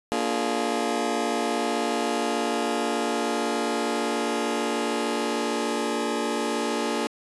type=chord; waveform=20% pulse; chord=Bb dominant seventh; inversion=none; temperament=just; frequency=233.1 / 291.4 / 349.6 / 419.5 Hz; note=Bb3 / D4 / F4 / Ab4; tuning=0 / -13 / +2 / +17 cents; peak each=-24 / -25 / -26 / -25 dBFS; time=0.12-7.07 s; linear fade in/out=0 ms; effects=resampled to 24000 Hz